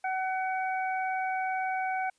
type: harmonic tone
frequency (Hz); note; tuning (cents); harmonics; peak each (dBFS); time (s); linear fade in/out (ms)
753; F#5; +30; 1 / 2 / 3; -29 / -36 / -38; 0.04-2.1; 5
effects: white hiss -71 dBFS RMS until 2.18 s + resampled to 22050 Hz